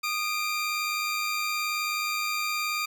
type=tone pair together; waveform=25% pulse; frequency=1231 / 2363 Hz; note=D#6 / D7; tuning=-19 / +10 cents; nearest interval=major seventh; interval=1129 cents; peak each=-26 dBFS; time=0.03-2.86 s; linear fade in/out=10 ms; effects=none